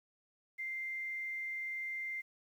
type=tone with quantisation; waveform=sine; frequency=2093 Hz; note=C7; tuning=in tune; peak=-37 dBFS; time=0.58-2.22 s; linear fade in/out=20 ms; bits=11; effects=none